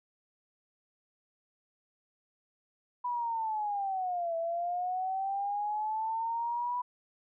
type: linear two-way sweep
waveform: sine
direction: down then up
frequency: 987.8 to 659 to 987.8 Hz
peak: -30 dBFS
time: 3.04-6.82 s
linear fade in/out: 10 ms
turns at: 4.36 s
effects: none